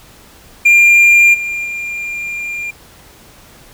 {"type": "tone with level steps", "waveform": "triangle", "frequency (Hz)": 2396, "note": "D7", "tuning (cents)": 34, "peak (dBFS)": [-3, -16, -18], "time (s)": [0.65, 2.71], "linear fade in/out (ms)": 10, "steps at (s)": [1.33, 1.64], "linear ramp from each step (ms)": 20, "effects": ["pink hiss -42 dBFS RMS until 3.73 s"]}